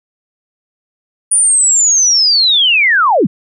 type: linear sweep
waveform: sine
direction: down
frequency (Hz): 9530 to 131.6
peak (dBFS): -7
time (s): 1.31-3.27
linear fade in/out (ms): 10
effects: none